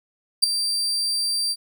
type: tone with ADSR envelope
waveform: 35% pulse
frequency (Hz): 4699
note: D8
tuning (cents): 0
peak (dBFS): -8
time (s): 0.42-1.56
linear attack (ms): 18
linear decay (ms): 5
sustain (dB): -12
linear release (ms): 46
effects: none